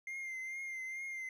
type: tone with vibrato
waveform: triangle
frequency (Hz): 2100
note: C7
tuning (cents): +6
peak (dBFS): -38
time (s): 0.07-1.29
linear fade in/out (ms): 2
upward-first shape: triangle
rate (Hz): 2.3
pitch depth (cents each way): 42
effects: none